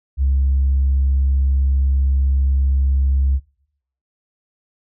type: tone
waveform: sine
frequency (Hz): 67.7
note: C#2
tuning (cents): -40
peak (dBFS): -12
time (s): 0.17-3.4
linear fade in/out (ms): 50
effects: noise-tail reverb RT60 0.7 s tail -22 dB re dry + tanh soft clip ceiling -10 dBFS